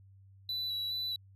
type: tone with vibrato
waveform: triangle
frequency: 3951 Hz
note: B7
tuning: in tune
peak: -32 dBFS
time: 0.49-1.16 s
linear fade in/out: 2 ms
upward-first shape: square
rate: 2.4 Hz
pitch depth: 13 cents each way
effects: added 97 Hz sine -55 dBFS peak until 1.35 s